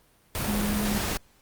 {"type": "tone in noise", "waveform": "sine", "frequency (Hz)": 207.3, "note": "G#3", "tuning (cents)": -3, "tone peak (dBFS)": -26, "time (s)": [0.48, 0.98], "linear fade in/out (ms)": 0, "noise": "pink", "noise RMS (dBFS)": -29, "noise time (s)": [0.35, 1.17], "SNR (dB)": 0, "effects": ["pink hiss -61 dBFS RMS until 1.41 s", "Opus 32 kbps"]}